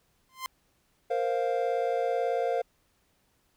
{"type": "tone with exponential growth", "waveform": "sawtooth", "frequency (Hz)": 1042, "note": "C6", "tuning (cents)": -7, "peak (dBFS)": -25, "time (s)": [0.29, 0.46], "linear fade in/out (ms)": 0, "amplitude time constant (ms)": 36}
{"type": "chord", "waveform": "triangle", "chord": "Bb suspended second", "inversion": "none", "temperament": "just", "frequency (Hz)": [466.2, 524.4, 699.2], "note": ["Bb4", "C5", "F5"], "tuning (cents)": [0, 4, 2], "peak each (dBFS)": -28, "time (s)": [1.1, 2.62], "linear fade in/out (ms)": 10}
{"effects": ["pink hiss -70 dBFS RMS until 3.56 s"]}